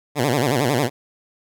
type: tone with vibrato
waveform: 10% pulse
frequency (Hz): 132.6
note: C3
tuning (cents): +23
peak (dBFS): -9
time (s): 0.15-0.9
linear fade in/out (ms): 50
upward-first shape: sine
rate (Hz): 11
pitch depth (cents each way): 220
effects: none